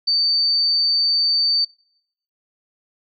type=tone; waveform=sine; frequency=4581 Hz; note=D8; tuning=44 cents flat; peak=-15 dBFS; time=0.07-1.65 s; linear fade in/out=10 ms; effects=noise-tail reverb RT60 0.8 s tail -25 dB re dry